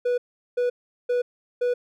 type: tone bursts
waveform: triangle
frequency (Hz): 490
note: B4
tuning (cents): -14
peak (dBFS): -18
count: 4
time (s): 0.05-1.74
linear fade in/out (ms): 10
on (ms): 130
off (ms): 390
effects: none